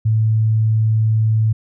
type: tone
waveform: sine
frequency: 110 Hz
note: A2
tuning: in tune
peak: -12 dBFS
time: 0.05-1.53 s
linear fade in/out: 10 ms
effects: none